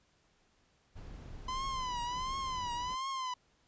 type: noise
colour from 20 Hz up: brown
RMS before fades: -46 dBFS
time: 0.95-2.96 s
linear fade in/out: 20 ms
type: tone with vibrato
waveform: 45% pulse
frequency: 1016 Hz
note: B5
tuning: 49 cents sharp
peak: -35 dBFS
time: 1.48-3.34 s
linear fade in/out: 5 ms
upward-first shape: triangle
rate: 1.4 Hz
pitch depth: 120 cents each way
effects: pink hiss -71 dBFS RMS until 3.67 s + resampled to 16000 Hz